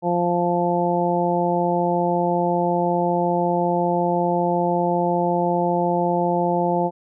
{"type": "harmonic tone", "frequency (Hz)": 174.61, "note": "F3", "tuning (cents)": 0, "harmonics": [1, 2, 3, 4, 5], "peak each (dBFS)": [-24, -24, -24, -24, -24], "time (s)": [0.02, 6.91], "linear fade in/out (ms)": 50, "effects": []}